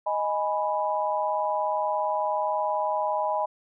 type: chord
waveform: sine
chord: G# minor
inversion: second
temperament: equal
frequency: 622.3 / 830.6 / 987.8 Hz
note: D#5 / G#5 / B5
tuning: 0 / 0 / 0 cents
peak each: -28 dBFS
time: 0.06-3.46 s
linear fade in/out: 10 ms
effects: none